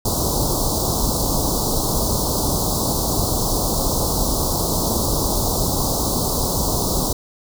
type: band-stop noise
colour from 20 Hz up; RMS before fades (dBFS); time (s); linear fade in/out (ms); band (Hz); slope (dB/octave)
pink; -20; 0.05-7.13; 5; 1100 to 4100; 48
effects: none